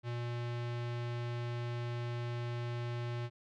square tone with low-pass filter, 119.7 Hz, A#2, 46 cents sharp, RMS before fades -38 dBFS, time 0.03-3.3 s, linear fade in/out 50 ms, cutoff 3600 Hz, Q 1.1, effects none

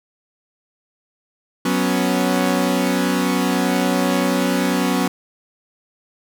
sawtooth chord, F# suspended fourth, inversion none, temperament equal, 185 / 246.9 / 277.2 Hz, F#3 / B3 / C#4, 0 / 0 / 0 cents, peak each -17 dBFS, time 1.65-5.08 s, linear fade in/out 5 ms, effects none

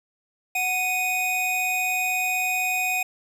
square tone pair together, 739.3 / 2489 Hz, F#5 / D#7, -2 / 0 cents, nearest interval octave + major sixth, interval 2102 cents, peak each -29 / -24 dBFS, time 0.55-3.03 s, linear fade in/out 5 ms, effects none

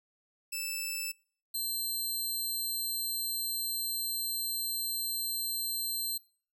10% pulse tone pair in turn, 2637 / 4140 Hz, E7 / C8, 0 / -19 cents, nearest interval minor sixth, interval 781 cents, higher second, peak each -25 dBFS, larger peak neither, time 0.52-1.12 / 1.54-6.18 s, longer second, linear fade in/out 10 ms, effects noise-tail reverb RT60 0.5 s tail -25 dB re dry

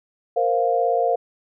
sine chord, Bb suspended second, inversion none, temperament equal, 466.2 / 523.3 / 698.5 Hz, Bb4 / C5 / F5, 0 / 0 / 0 cents, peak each -22 / -23 / -20 dBFS, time 0.36-1.16 s, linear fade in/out 10 ms, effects none

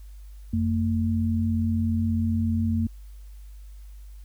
sine tone pair together, 89.81 / 226.3 Hz, F2 / A3, +49 / +49 cents, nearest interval octave + major third, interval 1600 cents, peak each -24 dBFS, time 0.53-2.87 s, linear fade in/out 5 ms, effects added 50 Hz sine -40 dBFS peak until 4.24 s + white hiss -62 dBFS RMS until 4.24 s

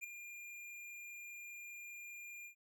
square tone with ADSR envelope, 2405 Hz, D7, 41 cents sharp, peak -40 dBFS, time 0.01-2.55 s, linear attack 32 ms, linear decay 4 ms, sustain -9 dB, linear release 98 ms, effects none

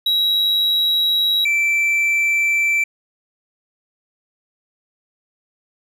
triangle tone pair in turn, 3867 / 2334 Hz, B7 / D7, -37 / -11 cents, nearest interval major sixth, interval 874 cents, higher first, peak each -13 dBFS, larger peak neither, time 0.06-1.45 / 1.45-2.84 s, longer neither, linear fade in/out 5 ms, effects none

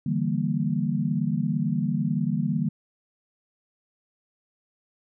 sine chord, E half-diminished seventh, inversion third, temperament equal, 146.83 / 164.81 / 196 / 233.1 Hz, D3 / E3 / G3 / Bb3, 0 / 0 / 0 / 0 cents, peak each -28 dBFS, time 0.06-2.69 s, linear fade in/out 5 ms, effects none

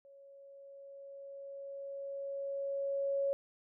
sine tone with level ramp, 554.4 Hz, C#5, in tune, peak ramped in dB -55 to -29 dBFS, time 0.05-3.33 s, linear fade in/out 0 ms, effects none

